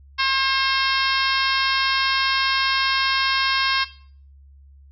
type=harmonic tone; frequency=535 Hz; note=C5; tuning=38 cents sharp; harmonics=2 / 3 / 4 / 5 / 6 / 7 / 8 / 9 / 10; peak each=-23 / -25 / -26 / -27 / -28 / -28 / -29 / -30 / -30 dBFS; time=0.18-3.85 s; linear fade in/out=20 ms; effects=noise-tail reverb RT60 0.5 s tail -17 dB re dry + added 69 Hz sine -45 dBFS peak until 4.91 s